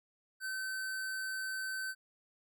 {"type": "tone", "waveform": "square", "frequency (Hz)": 1535, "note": "G6", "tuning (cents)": -37, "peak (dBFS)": -37, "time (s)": [0.4, 1.95], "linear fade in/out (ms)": 50, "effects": []}